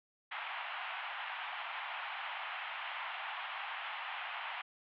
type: band-pass noise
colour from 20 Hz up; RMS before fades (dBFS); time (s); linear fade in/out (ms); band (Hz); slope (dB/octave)
pink; -42; 0.31-4.62; 10; 740 to 3200; 48
effects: none